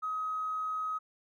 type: tone with tanh clipping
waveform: triangle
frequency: 1266 Hz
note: D#6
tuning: 30 cents sharp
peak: -31 dBFS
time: 0.02-0.99 s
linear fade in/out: 20 ms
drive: 2 dB
effects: none